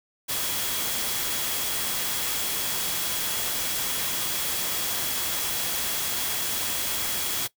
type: tone in noise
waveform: sine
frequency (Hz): 3322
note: G#7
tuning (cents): 0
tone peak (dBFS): -37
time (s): 0.28-7.48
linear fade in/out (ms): 20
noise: white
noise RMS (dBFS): -28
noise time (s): 0.28-7.48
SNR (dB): -12
effects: noise-tail reverb RT60 0.1 s tail -19 dB re dry